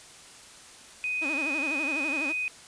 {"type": "tone", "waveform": "sine", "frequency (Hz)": 2499, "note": "D#7", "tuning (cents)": 7, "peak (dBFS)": -27, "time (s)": [1.04, 2.48], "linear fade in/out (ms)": 0}
{"type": "tone with vibrato", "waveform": "sawtooth", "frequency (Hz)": 293.7, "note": "D4", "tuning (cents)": 0, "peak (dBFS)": -29, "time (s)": [1.21, 2.33], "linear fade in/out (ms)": 20, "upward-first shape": "sine", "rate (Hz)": 12, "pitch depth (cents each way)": 170}
{"effects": ["white hiss -49 dBFS RMS until 2.67 s", "resampled to 22050 Hz"]}